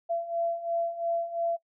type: beating tone pair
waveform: sine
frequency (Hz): 675 / 677.9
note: E5 / E5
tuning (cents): +41 / +48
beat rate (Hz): 2.9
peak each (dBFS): -33 / -29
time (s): 0.09-1.57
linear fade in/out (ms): 20
effects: noise-tail reverb RT60 0.1 s tail -18 dB re dry